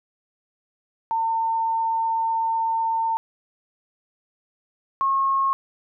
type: tone pair in turn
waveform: sine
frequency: 904 / 1085.2 Hz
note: A5 / C#6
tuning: +47 / -37 cents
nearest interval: minor third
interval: 316 cents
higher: second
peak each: -20 / -18 dBFS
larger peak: second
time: 1.11-3.17 / 5.01-5.53 s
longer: first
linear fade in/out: 0 ms
effects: none